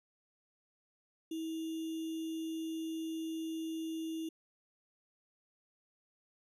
sine tone with sample-and-hold, 322.5 Hz, E4, 38 cents flat, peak -36 dBFS, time 1.31-4.29 s, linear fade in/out 5 ms, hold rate 3150 Hz, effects resampled to 32000 Hz

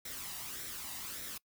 white noise with flanger, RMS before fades -43 dBFS, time 0.05-1.38 s, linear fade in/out 5 ms, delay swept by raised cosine 0.52 to 1.06 ms, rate 1.7 Hz, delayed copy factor +0.55, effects noise-tail reverb RT60 0.1 s tail -24 dB re dry

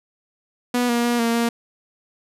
sawtooth tone with pitch steps, 244.9 / 237.4 / 239.4 / 231.7 / 234 Hz, B3 / A#3 / A#3 / A#3 / A#3, -14 / +32 / +46 / -10 / +7 cents, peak -14 dBFS, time 0.74-1.49 s, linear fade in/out 5 ms, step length 150 ms, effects resampled to 32000 Hz

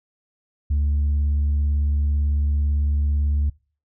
sine tone with vibrato, 72.7 Hz, D2, 17 cents flat, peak -15 dBFS, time 0.7-3.5 s, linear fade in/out 10 ms, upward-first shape sine, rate 18 Hz, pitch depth 16 cents each way, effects noise-tail reverb RT60 0.4 s tail -26 dB re dry + tanh soft clip ceiling -16 dBFS

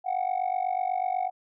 sine tone with amplitude modulation, 740 Hz, F#5, in tune, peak -19 dBFS, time 0.04-1.31 s, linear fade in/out 50 ms, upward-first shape sine, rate 48.1 Hz, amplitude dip 95%, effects tanh soft clip ceiling -21 dBFS

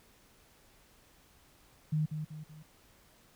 sine tone with echo, 153.9 Hz, D#3, 19 cents flat, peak -27 dBFS, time 1.92-2.06 s, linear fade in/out 10 ms, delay 190 ms, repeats 3, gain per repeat -7 dB, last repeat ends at 2.63 s, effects pink hiss -63 dBFS RMS until 3.35 s

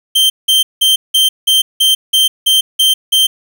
45% pulse tone bursts, 3136 Hz, G7, in tune, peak -7 dBFS, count 10, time 0.15-3.27 s, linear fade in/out 10 ms, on 150 ms, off 180 ms, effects 7-bit

